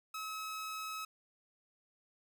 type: tone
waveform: sawtooth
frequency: 1285 Hz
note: E6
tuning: 45 cents flat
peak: -36 dBFS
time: 0.14-1.05 s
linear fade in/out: 5 ms
effects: none